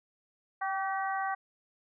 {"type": "harmonic tone with a mistuned harmonic", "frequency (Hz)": 383.2, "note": "G4", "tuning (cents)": -39, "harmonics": [2, 3, 4, 5], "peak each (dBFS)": [-32, -36, -38, -40], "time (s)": [0.61, 1.35], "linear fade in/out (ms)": 10, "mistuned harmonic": 2, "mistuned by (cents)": 24, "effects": []}